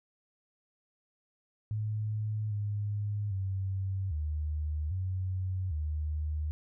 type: tone with pitch steps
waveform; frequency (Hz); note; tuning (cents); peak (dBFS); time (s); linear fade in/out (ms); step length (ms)
sine; 107.2 / 103.4 / 95.9 / 76.2 / 93.1 / 76.4; A2 / G#2 / G2 / D#2 / F#2 / D#2; -45 / -7 / -37 / -36 / +11 / -31; -30; 1.71-6.51; 0; 800
effects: none